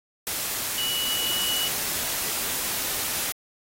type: tone in noise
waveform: sine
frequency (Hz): 2938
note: F#7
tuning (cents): -13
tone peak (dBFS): -26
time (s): 0.78-1.68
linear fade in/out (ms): 0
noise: white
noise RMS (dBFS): -28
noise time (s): 0.27-3.32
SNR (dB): -1
effects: AAC 48 kbps